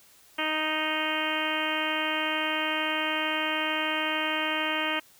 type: harmonic tone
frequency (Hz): 311.1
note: D#4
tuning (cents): 0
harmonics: 1 / 2 / 3 / 4 / 5 / 6 / 7 / 8 / 9 / 10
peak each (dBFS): -35 / -35 / -35 / -35 / -35 / -35 / -35 / -35 / -35 / -35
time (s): 0.38-5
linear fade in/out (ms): 10
effects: white hiss -57 dBFS RMS until 5.19 s